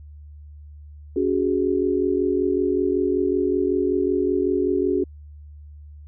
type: chord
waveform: sine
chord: C# suspended fourth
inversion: none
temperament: equal with one note detuned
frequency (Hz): 282 / 370 / 415.3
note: C#4 / F#4 / G#4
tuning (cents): +30 / 0 / 0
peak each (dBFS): -24 / -21 / -24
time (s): 1.16-5.04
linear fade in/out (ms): 5
effects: added 74 Hz sine -39 dBFS peak until 6.07 s